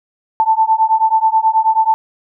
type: beating tone pair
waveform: sine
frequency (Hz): 880 / 889.3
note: A5 / A5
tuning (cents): 0 / +18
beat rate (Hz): 9.3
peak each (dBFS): -13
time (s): 0.4-1.94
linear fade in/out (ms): 0
effects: none